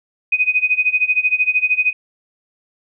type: tone with tremolo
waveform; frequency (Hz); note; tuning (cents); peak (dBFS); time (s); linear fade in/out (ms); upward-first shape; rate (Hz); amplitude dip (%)
sine; 2500; D#7; +8; -10; 0.32-1.93; 5; sine; 13; 90
effects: none